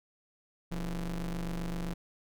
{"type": "ring-modulated tone", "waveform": "45% pulse", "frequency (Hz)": 75.2, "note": "D2", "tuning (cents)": 42, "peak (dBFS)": -30, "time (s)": [0.71, 1.94], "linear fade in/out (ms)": 10, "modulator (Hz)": 99.2, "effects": []}